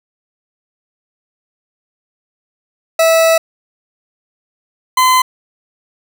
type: tone pair in turn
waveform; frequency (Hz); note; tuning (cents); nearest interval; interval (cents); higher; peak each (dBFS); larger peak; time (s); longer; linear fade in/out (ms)
40% pulse; 653 / 1023.5; E5 / C6; -17 / -38; minor sixth; 779; second; -7; neither; 2.99-3.38 / 4.97-5.22; first; 5
effects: none